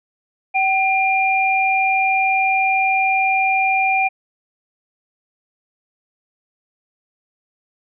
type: tone pair together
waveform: sine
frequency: 766.3 / 2400 Hz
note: G5 / D7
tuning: -40 / +37 cents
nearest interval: octave + minor sixth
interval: 1977 cents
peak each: -17 dBFS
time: 0.54-4.09 s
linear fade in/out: 20 ms
effects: none